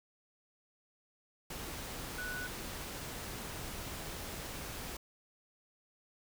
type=tone in noise; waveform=sine; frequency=1480 Hz; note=F#6; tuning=in tune; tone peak=-39 dBFS; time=2.18-2.47 s; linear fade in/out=5 ms; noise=pink; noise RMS=-43 dBFS; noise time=1.5-4.97 s; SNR=+1 dB; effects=none